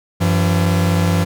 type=tone pair together; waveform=45% pulse; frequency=94.7 / 170 Hz; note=F#2 / F3; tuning=+41 / -46 cents; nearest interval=minor seventh; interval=1013 cents; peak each=-16 dBFS; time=0.2-1.25 s; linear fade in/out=20 ms; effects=none